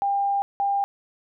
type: tone pair in turn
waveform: sine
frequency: 799 / 799 Hz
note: G5 / G5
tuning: +33 / +33 cents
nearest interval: unison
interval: 0 cents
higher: neither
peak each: -20 dBFS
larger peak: neither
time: 0.02-0.42 / 0.6-0.84 s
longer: first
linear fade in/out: 0 ms
effects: none